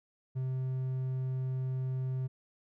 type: tone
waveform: triangle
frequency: 130 Hz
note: C3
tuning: 11 cents flat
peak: -29 dBFS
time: 0.35-2.28 s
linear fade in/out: 20 ms
effects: none